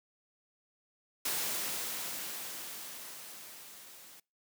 white noise with level ramp, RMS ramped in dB -33 to -54 dBFS, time 1.25-4.2 s, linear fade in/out 5 ms, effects noise-tail reverb RT60 0.3 s tail -26 dB re dry + high-pass 150 Hz 12 dB/octave

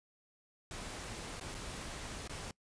pink noise with dropouts, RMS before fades -44 dBFS, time 0.71-2.51 s, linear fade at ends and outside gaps 1 ms, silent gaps 1.398-1.41 / 1.544-1.549 / 2.276-2.295 s, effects noise-tail reverb RT60 0.1 s tail -23 dB re dry + resampled to 22050 Hz

